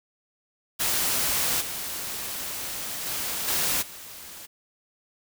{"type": "noise with level steps", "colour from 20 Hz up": "white", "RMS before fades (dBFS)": [-25, -33, -30, -25, -42], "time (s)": [0.79, 4.47], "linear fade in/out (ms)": 20, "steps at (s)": [1.6, 3.05, 3.47, 3.81], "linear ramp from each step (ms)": 20, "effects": []}